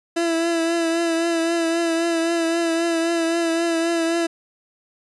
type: tone with vibrato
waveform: 30% pulse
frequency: 333.4 Hz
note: E4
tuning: 20 cents sharp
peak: -16 dBFS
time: 0.16-4.27 s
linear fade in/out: 10 ms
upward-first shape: triangle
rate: 3.8 Hz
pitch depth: 37 cents each way
effects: resampled to 24000 Hz